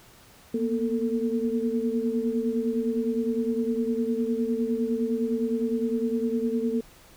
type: tone cluster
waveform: sine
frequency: 231.9 / 241.7 / 446.8 Hz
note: A#3 / B3 / A4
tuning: -9 / -37 / +27 cents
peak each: -28 dBFS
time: 0.54-6.81 s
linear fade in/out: 5 ms
effects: pink hiss -53 dBFS RMS until 7.16 s